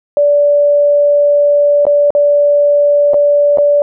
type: tone with dropouts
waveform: sine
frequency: 580 Hz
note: D5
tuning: 22 cents flat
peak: -6 dBFS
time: 0.17-3.82 s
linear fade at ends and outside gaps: 1 ms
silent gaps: 1.853-1.867 / 2.105-2.15 / 3.135-3.142 / 3.574-3.584 s
effects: none